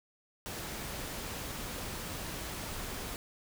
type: noise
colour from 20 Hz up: pink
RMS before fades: -40 dBFS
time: 0.46-3.16 s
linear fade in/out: 0 ms
effects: none